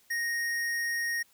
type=tone with hard clipping; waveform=sine; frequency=1864.7 Hz; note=A#6; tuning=in tune; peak=-30 dBFS; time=0.1-1.23 s; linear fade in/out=10 ms; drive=15 dB; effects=white hiss -64 dBFS RMS until 1.33 s